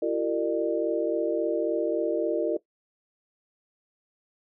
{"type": "tone cluster", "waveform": "sine", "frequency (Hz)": [337.6, 381.2, 456.4, 601], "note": ["E4", "G4", "A#4", "D5"], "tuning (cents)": [41, -48, -37, 40], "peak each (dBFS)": [-28, -32, -27, -29], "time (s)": [0.02, 2.57], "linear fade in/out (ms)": 5, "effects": ["noise-tail reverb RT60 0.1 s tail -17 dB re dry"]}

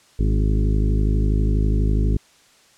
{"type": "harmonic tone with a mistuned harmonic", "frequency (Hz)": 52.2, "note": "G#1", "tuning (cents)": 10, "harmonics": [1, 2, 3, 4, 5, 6, 7, 8], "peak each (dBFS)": [-17, -23, -27, -29, -31, -33, -34, -35], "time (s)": [0.19, 2.17], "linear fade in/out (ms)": 5, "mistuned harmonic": 5, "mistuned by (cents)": 23, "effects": ["white hiss -54 dBFS RMS until 2.77 s", "low-pass 8000 Hz 12 dB/octave"]}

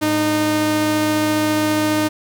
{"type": "tone pair together", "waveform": "sawtooth", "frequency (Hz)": [107.09, 306.6], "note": ["A2", "D#4"], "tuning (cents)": [-46, -25], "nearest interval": "octave + tritone", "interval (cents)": 1821, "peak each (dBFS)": [-23, -12], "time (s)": [0.01, 2.09], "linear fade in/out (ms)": 20, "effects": []}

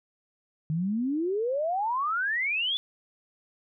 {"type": "exponential sweep", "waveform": "sine", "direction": "up", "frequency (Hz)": [150.7, 3514], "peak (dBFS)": -25, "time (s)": [0.7, 2.77], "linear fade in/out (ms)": 0, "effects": []}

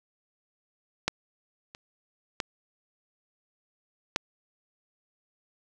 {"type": "clicks", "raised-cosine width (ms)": 0.2, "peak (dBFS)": [-7, -26, -11, -7], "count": 4, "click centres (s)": [1.08, 1.749, 2.402, 4.161], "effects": []}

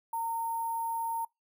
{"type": "tone with sample-and-hold", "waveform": "sine", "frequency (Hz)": 917, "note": "A#5", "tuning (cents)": -29, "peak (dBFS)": -30, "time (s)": [0.13, 1.25], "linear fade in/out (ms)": 5, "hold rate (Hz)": 11025, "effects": ["noise-tail reverb RT60 0.2 s tail -26 dB re dry"]}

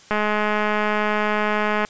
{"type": "click train", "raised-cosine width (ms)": 0.5, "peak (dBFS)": -7, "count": 368, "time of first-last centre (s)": [0.11, 1.849], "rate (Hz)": 211, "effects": ["white hiss -48 dBFS RMS until 1.89 s", "resampled to 16000 Hz"]}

